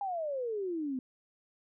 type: exponential sweep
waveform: sine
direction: down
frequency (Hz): 821 to 250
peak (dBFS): -32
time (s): 0.01-0.99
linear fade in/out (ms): 2
effects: none